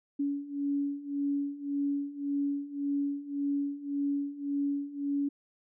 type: beating tone pair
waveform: sine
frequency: 282.1 / 283.9 Hz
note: C#4 / C#4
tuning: +30 / +41 cents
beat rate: 1.8 Hz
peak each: -34 / -31 dBFS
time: 0.19-5.29 s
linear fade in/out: 10 ms
effects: none